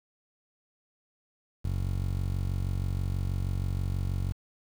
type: tone with band-pass filter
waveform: sawtooth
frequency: 46.25 Hz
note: F#1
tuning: in tune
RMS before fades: -30 dBFS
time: 1.64-4.33 s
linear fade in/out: 10 ms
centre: 98 Hz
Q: 1.4
effects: 8-bit